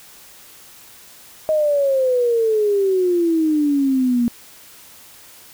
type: exponential sweep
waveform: sine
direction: down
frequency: 630 to 234.7 Hz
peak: -14 dBFS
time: 1.49-4.28 s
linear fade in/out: 0 ms
effects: white hiss -44 dBFS RMS until 5.53 s